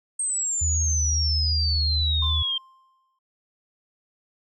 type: exponential sweep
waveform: sine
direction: down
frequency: 8460 to 3147 Hz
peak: -23 dBFS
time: 0.19-2.58 s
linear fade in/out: 5 ms
type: tone with vibrato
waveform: sine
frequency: 77.78 Hz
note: D#2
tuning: in tune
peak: -22 dBFS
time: 0.61-2.43 s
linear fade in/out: 10 ms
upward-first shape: sine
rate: 1.3 Hz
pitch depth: 26 cents each way
type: tone with exponential decay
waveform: triangle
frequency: 1052 Hz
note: C6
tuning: 9 cents sharp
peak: -30 dBFS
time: 2.22-3.19 s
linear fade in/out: 5 ms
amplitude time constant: 210 ms
effects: none